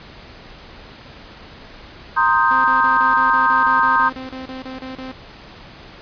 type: chord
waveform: sine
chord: C minor seventh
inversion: third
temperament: equal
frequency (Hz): 932.3 / 1046.5 / 1244.5 / 1568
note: Bb5 / C6 / Eb6 / G6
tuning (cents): 0 / 0 / 0 / 0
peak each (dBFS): -18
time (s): 2.16-4.1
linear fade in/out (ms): 20
type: tone bursts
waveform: sawtooth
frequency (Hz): 260.4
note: C4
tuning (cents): -8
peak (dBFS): -25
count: 16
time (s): 2.51-5.115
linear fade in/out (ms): 0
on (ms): 130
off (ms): 35
effects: pink hiss -40 dBFS RMS until 6.01 s + resampled to 11025 Hz